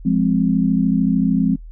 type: chord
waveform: sine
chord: F minor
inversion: none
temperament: equal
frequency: 174.61 / 207.7 / 261.6 Hz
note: F3 / Ab3 / C4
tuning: 0 / 0 / 0 cents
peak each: -18 dBFS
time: 0.05-1.56 s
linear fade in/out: 10 ms
effects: noise-tail reverb RT60 0.1 s tail -23 dB re dry + added 40 Hz sine -33 dBFS peak until 1.71 s